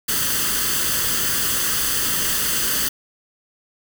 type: noise with comb filter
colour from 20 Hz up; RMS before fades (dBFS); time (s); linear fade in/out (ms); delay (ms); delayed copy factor
white; -21; 0.08-2.89; 10; 0.64; +0.65
effects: none